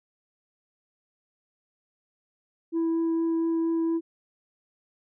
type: tone with vibrato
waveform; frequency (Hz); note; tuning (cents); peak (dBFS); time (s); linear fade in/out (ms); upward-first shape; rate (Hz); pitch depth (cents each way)
sine; 329.6; E4; 0; -20; 2.72-4.01; 50; triangle; 4.3; 8
effects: tanh soft clip ceiling -22 dBFS